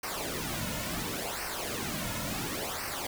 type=noise with flanger; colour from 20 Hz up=pink; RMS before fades=-35 dBFS; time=0.03-3.07 s; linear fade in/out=5 ms; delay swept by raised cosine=0.28 to 2.58 ms; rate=0.71 Hz; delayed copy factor=-0.7; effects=none